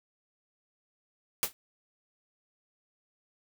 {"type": "noise with exponential decay", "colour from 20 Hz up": "white", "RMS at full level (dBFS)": -24, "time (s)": [1.43, 1.53], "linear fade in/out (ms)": 0, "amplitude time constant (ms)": 21, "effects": []}